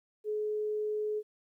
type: tone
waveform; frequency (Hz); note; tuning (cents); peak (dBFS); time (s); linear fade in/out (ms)
sine; 424.7; G#4; +39; -30; 0.24-1.23; 50
effects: 12-bit